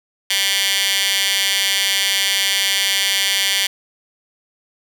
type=tone with high-pass filter; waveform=15% pulse; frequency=196 Hz; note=G3; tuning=in tune; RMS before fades=-18 dBFS; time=0.3-3.67 s; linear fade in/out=5 ms; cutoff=2800 Hz; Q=1.9; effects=none